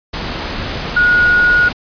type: tone in noise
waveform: sine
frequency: 1448 Hz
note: F#6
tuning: 38 cents flat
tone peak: -8 dBFS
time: 0.96-1.69 s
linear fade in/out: 10 ms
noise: pink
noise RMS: -22 dBFS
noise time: 0.13-1.73 s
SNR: +11 dB
effects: resampled to 11025 Hz